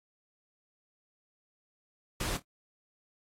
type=noise with echo; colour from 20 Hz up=pink; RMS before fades=-34 dBFS; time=2.2-2.37 s; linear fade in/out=5 ms; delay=27 ms; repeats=2; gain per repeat=-14 dB; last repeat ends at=2.424 s; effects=low-pass 12000 Hz 12 dB/octave + AAC 48 kbps